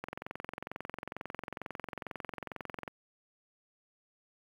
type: click train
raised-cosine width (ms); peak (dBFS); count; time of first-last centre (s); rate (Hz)
0.5; -23; 64; 0.04-2.878; 22.2
effects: high-pass 100 Hz 12 dB/octave + 9-bit